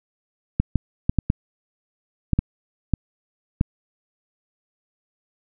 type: clicks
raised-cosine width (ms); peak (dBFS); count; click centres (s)
5; -5; 9; 0.6 / 0.757 / 1.095 / 1.187 / 1.301 / 2.333 / 2.39 / 2.937 / 3.611
effects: none